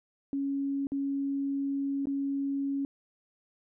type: tone with dropouts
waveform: sine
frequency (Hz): 277.2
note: C#4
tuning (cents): 0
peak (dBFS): -28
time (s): 0.33-2.85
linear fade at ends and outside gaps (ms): 1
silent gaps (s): 0.87-0.919 / 2.056-2.07
effects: none